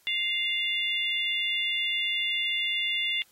harmonic tone, 698.5 Hz, F5, in tune, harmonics 3 / 4 / 5, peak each -30 / -30 / -30 dBFS, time 0.07-3.22 s, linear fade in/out 0 ms, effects white hiss -62 dBFS RMS until 3.31 s + AAC 48 kbps

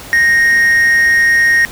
triangle tone with amplitude modulation, 1864.7 Hz, A#6, in tune, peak -4 dBFS, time 0.13-1.65 s, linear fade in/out 0 ms, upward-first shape sine, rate 272 Hz, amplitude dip 35%, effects pink hiss -31 dBFS RMS until 1.71 s

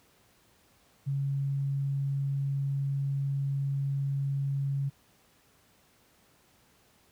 sine tone, 138.59 Hz, C#3, in tune, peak -27 dBFS, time 1.06-4.9 s, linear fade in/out 20 ms, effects pink hiss -64 dBFS RMS until 7.11 s + high-pass 60 Hz 12 dB/octave

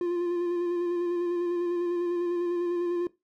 triangle tone with vibrato, 349.2 Hz, F4, in tune, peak -23 dBFS, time 0.01-3.07 s, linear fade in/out 2 ms, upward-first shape square, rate 10 Hz, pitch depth 19 cents each way, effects noise-tail reverb RT60 0.2 s tail -18 dB re dry

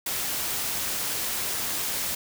white noise, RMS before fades -29 dBFS, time 0.06-2.15 s, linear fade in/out 5 ms, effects none

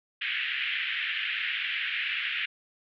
white band-pass noise, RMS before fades -31 dBFS, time 0.21-2.46 s, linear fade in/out 10 ms, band 1600 to 3100 Hz, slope 48 dB/octave, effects none

